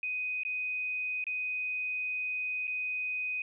sine tone with dropouts, 2500 Hz, D#7, 8 cents sharp, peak -31 dBFS, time 0.03-3.42 s, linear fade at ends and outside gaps 2 ms, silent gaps 0.434-0.45 / 1.241-1.267 / 2.671-2.677 s, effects none

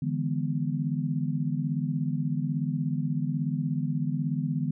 sine chord, E dominant seventh, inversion third, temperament just, 148.33 / 164.81 / 206 / 247.2 Hz, D3 / E3 / G#3 / B3, +18 / 0 / -14 / +2 cents, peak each -29 / -31 / -35 / -32 dBFS, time 0.02-4.71 s, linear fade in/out 5 ms, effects none

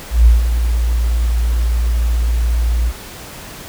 sine tone with ADSR envelope, 57.9 Hz, A#1, 11 cents flat, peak -3 dBFS, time 0.1-2.93 s, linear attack 160 ms, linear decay 150 ms, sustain -9 dB, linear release 49 ms, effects pink hiss -33 dBFS RMS until 3.68 s

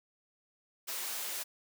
white high-pass noise, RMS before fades -38 dBFS, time 0.87-1.44 s, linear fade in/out 20 ms, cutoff 430 Hz, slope 12 dB/octave, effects none

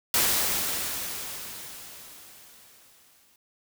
white noise with exponential decay, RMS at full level -22 dBFS, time 0.14-3.36 s, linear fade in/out 2 ms, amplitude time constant 700 ms, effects none

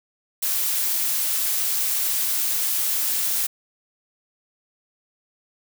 blue noise, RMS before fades -23 dBFS, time 0.42-3.47 s, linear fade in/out 10 ms, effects none

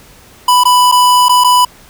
square tone with dropouts, 992 Hz, B5, 7 cents sharp, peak -6 dBFS, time 0.48-1.65 s, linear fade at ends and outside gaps 5 ms, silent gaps 0.637-0.653 / 0.916-0.922 / 1.285-1.293 / 1.439-1.444 s, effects pink hiss -41 dBFS RMS until 1.89 s

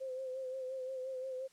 sine tone with vibrato, 520 Hz, C5, 11 cents flat, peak -38 dBFS, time 0-1.48 s, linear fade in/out 20 ms, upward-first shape sine, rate 5.7 Hz, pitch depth 39 cents each way, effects white hiss -67 dBFS RMS until 1.52 s + low-pass 9000 Hz 12 dB/octave

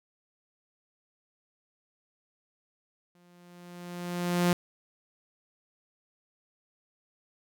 sawtooth tone with exponential growth, 175.9 Hz, F3, 13 cents sharp, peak -17 dBFS, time 3.15-4.53 s, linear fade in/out 2 ms, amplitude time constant 300 ms, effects none

